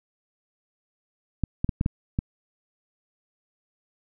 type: clicks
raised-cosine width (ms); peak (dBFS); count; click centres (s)
5; -11; 6; 1.437 / 1.645 / 1.692 / 1.811 / 1.861 / 2.189
effects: none